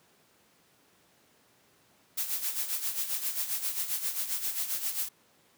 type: noise with tremolo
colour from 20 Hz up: blue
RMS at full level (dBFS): -30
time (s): 2.17-5.09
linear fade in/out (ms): 10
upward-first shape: sine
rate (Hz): 7.5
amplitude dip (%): 65
effects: pink hiss -64 dBFS RMS until 5.57 s + high-pass 150 Hz 12 dB/octave